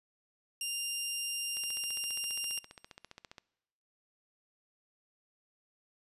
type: tone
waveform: 15% pulse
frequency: 2794 Hz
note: F7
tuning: in tune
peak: -27 dBFS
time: 0.61-2.59 s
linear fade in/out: 2 ms
type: click train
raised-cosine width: 0.2 ms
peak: -30 dBFS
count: 28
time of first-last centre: 1.57-3.382 s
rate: 14.9 Hz
effects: noise-tail reverb RT60 1.0 s tail -23 dB re dry + resampled to 32000 Hz